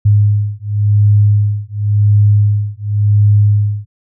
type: beating tone pair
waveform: sine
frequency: 103.2 / 104.12 Hz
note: G#2 / G#2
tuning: -10 / +5 cents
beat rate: 0.92 Hz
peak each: -11 dBFS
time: 0.05-3.86 s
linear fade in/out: 10 ms
effects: none